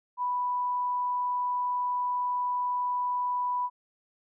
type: tone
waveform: sine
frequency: 987.8 Hz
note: B5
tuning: in tune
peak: -26 dBFS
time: 0.17-3.7 s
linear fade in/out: 50 ms
effects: none